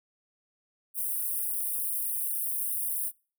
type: high-pass noise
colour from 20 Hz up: white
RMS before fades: -31 dBFS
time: 0.94-3.12 s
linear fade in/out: 50 ms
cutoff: 8900 Hz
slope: 96 dB/octave
effects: noise-tail reverb RT60 0.4 s tail -26 dB re dry